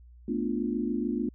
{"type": "chord", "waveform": "sine", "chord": "B half-diminished seventh", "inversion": "third", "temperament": "equal", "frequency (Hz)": [220, 246.9, 293.7, 349.2], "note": ["A3", "B3", "D4", "F4"], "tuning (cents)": [0, 0, 0, 0], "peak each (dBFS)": [-32, -31, -33, -34], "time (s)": [0.28, 1.29], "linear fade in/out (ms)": 5, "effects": ["added 60 Hz sine -49 dBFS peak until 1.34 s"]}